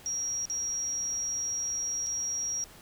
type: tone with dropouts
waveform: triangle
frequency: 5660 Hz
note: F8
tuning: 22 cents sharp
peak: -26 dBFS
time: 0.06-2.64 s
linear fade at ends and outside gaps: 0 ms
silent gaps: 0.454-0.499 / 2.064-2.068 s
effects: tanh soft clip ceiling -28 dBFS + pink hiss -52 dBFS RMS until 2.81 s